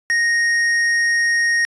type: tone with hard clipping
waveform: sine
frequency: 1864.7 Hz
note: A#6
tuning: in tune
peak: -16 dBFS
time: 0.1-1.65 s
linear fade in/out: 0 ms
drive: 8 dB
effects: resampled to 22050 Hz